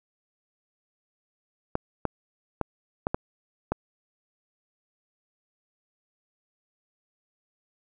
clicks, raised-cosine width 1 ms, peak -11 dBFS, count 6, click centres 1.754 / 2.053 / 2.613 / 3.069 / 3.145 / 3.72 s, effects none

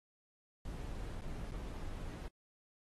brown noise with dropouts, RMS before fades -43 dBFS, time 0.65-2.28 s, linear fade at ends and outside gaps 2 ms, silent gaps 1.209-1.218 / 1.509-1.518 s, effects AAC 32 kbps

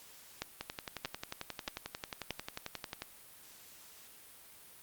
two click trains, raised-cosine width 0.2 ms, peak -18 / -21 dBFS, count 4 / 28, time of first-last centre 0.42-2.307 / 0.61-3.021 s, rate 1.59 / 11.2 Hz, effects white hiss -56 dBFS RMS until 4.82 s + Opus 48 kbps

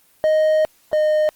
triangle tone pair in turn, 622.3 / 613.4 Hz, D#5 / D#5, 0 / -25 cents, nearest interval unison, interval 25 cents, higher first, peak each -11 / -12 dBFS, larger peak first, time 0.24-0.65 / 0.93-1.29 s, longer first, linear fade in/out 0 ms, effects white hiss -56 dBFS RMS until 1.35 s + Opus 24 kbps

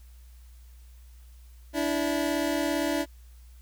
25% pulse tone pair together, 290 / 327.6 Hz, D4 / E4, -22 / -11 cents, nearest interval major second, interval 211 cents, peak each -24 / -25 dBFS, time 1.73-3.06 s, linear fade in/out 50 ms, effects added 60 Hz sine -47 dBFS peak until 3.61 s + white hiss -63 dBFS RMS until 3.61 s

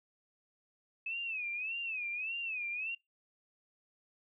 sine tone with vibrato, 2572 Hz, E7, 43 cents flat, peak -35 dBFS, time 1.06-2.95 s, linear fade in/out 5 ms, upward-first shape sine, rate 1.7 Hz, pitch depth 140 cents each way, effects noise-tail reverb RT60 0.2 s tail -25 dB re dry

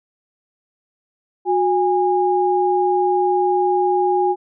sine tone pair together, 364.8 / 819 Hz, F#4 / G#5, -24 / -24 cents, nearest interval octave + major second, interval 1400 cents, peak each -17 dBFS, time 1.45-4.36 s, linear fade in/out 50 ms, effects none

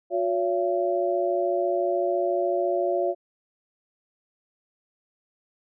sine tone cluster, 361.1 / 565 / 679 Hz, F#4 / C#5 / F5, -42 / +33 / -49 cents, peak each -26 dBFS, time 0.1-3.15 s, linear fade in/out 50 ms, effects none

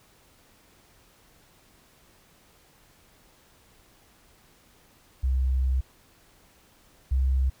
sine tone pair in turn, 64.9 / 65.69 Hz, C2 / C2, -13 / +7 cents, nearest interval unison, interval 20 cents, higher second, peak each -21 / -20 dBFS, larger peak second, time 5.23-5.81 / 7.11-7.5 s, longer first, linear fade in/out 10 ms, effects pink hiss -59 dBFS RMS until 7.6 s

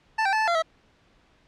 25% pulse tone with pitch steps, 882 / 780 / 871 / 876 / 686 / 648 Hz, A5 / G5 / A5 / A5 / F5 / E5, +4 / -9 / -18 / -8 / -31 / -30 cents, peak -17 dBFS, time 0.18-0.624 s, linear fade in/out 10 ms, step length 74 ms, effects pink hiss -61 dBFS RMS until 1.47 s + low-pass 4000 Hz 12 dB/octave

